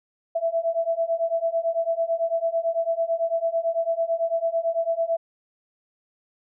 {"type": "beating tone pair", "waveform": "sine", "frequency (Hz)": [659.3, 668.3], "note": ["E5", "E5"], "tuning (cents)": [0, 24], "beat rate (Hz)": 9, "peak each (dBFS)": [-25, -24], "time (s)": [0.35, 5.17], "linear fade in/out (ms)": 10, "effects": []}